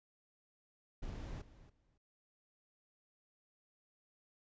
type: noise with echo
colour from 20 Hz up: brown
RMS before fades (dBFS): -44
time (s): 1.02-1.42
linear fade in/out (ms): 10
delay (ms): 280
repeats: 2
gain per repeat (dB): -15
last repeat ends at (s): 1.98
effects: resampled to 16000 Hz